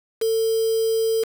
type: tone with quantisation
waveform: sine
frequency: 450 Hz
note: A4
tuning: 39 cents sharp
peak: -18 dBFS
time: 0.21-1.24 s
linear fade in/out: 10 ms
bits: 5
effects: none